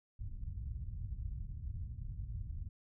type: low-pass noise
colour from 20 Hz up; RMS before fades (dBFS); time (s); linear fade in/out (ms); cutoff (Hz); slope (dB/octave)
white; -42; 0.19-2.69; 10; 100; 24
effects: none